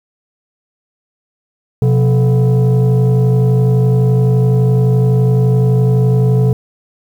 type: tone with frequency modulation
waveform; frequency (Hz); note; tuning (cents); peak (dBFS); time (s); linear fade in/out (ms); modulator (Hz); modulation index
sine; 127.1; C3; -50; -6; 1.82-6.53; 2; 306; 0.66
effects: tanh soft clip ceiling -6 dBFS + 7-bit